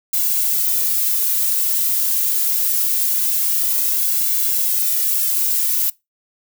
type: noise with flanger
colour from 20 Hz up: violet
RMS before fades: -18 dBFS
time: 0.13-5.9 s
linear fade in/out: 5 ms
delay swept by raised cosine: 1.6 to 2.7 ms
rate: 0.24 Hz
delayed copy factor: -0.55
effects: noise-tail reverb RT60 0.2 s tail -22 dB re dry